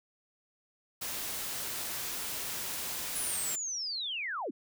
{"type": "noise", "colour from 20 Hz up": "white", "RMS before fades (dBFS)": -37, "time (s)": [1.01, 3.56], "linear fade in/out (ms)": 10}
{"type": "linear sweep", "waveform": "sine", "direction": "down", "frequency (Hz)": [10230, 200], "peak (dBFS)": -33, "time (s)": [3.15, 4.51], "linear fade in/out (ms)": 10}
{"effects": []}